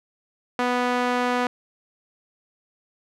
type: tone with band-pass filter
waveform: sawtooth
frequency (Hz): 246.9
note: B3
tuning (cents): 0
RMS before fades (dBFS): -23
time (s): 0.59-1.47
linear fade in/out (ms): 2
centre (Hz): 1100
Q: 0.68
effects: none